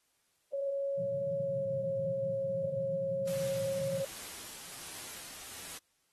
sine tone with pitch glide, 554.4 to 544.2 Hz, C#5 to C#5, 0 to -32 cents, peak -31 dBFS, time 0.53-4.05 s, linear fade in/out 5 ms, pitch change -32 cents, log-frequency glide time 1.34-1.74 s
pink band-pass noise, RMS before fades -43 dBFS, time 0.96-4.04 s, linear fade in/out 50 ms, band 110 to 190 Hz, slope 96 dB/octave
white noise with tremolo, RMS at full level -44 dBFS, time 3.27-5.78 s, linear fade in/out 5 ms, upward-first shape triangle, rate 1.3 Hz, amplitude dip 30%
effects white hiss -75 dBFS RMS until 6.12 s + AAC 32 kbps

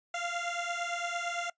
15% pulse beating tone pair, 689 / 697.8 Hz, F5 / F5, -24 / -2 cents, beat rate 8.8 Hz, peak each -29 dBFS, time 0.14-1.5 s, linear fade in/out 5 ms, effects noise-tail reverb RT60 0.1 s tail -22 dB re dry + resampled to 16000 Hz

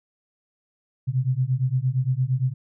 sine beating tone pair, 124.8 / 133.5 Hz, B2 / C3, +19 / +35 cents, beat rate 8.7 Hz, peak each -23 dBFS, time 1.07-2.54 s, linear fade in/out 20 ms, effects none

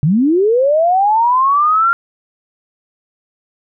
sine linear sweep, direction up, 134.2 to 1396.9 Hz, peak -9 dBFS, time 0.03-1.93 s, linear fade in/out 0 ms, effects none

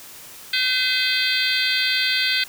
harmonic tone with a mistuned harmonic, 510 Hz, C5, 44 cents flat, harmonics 3 / 4 / 5 / 6 / 7 / 8 / 9, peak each -26 / -26 / -26 / -26 / -26 / -26 / -26 dBFS, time 0.53-2.44 s, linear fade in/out 5 ms, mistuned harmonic 6, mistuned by +84 cents, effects white hiss -41 dBFS RMS until 2.48 s

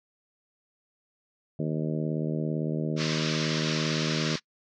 harmonic tone, 77.78 Hz, D#2, in tune, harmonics 2 / 3 / 4 / 5 / 6 / 7 / 8, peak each -29 / -33 / -35 / -37 / -39 / -40 / -41 dBFS, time 1.59-4.36 s, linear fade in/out 5 ms
white band-pass noise, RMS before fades -33 dBFS, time 2.96-4.4 s, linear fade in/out 50 ms, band 1000 to 5700 Hz, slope 48 dB/octave
effects noise-tail reverb RT60 0.1 s tail -24 dB re dry

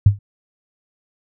sine tone with exponential decay, 101.1 Hz, G#2, 46 cents flat, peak -3 dBFS, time 0.06-0.19 s, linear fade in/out 5 ms, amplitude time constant 28 ms, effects none

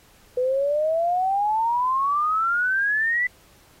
sine exponential sweep, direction up, 493.9 to 2000 Hz, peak -19 dBFS, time 0.37-3.27 s, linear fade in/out 5 ms, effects pink hiss -55 dBFS RMS until 3.8 s + AAC 48 kbps

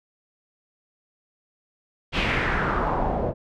pink noise with low-pass filter sweep, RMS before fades -24 dBFS, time 2.12-3.34 s, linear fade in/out 50 ms, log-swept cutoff 3100 to 550 Hz, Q 2.5, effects none

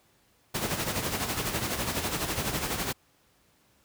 pink noise with tremolo, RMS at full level -28 dBFS, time 0.54-2.93 s, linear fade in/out 10 ms, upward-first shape sine, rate 12 Hz, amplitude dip 55%, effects pink hiss -65 dBFS RMS until 3.84 s + high-pass 60 Hz 12 dB/octave

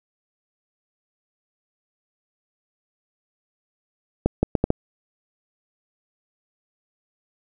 accelerating click train, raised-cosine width 2 ms, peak -4 dBFS, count 5, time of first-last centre 4.26-4.704 s, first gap 170 ms, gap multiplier 0.72, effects none

